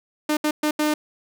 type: tone bursts at uneven times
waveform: sawtooth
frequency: 302.4 Hz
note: D#4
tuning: 49 cents flat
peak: -15 dBFS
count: 4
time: 0.29-0.37 / 0.44-0.51 / 0.63-0.71 / 0.79-0.94 s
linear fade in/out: 5 ms
effects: none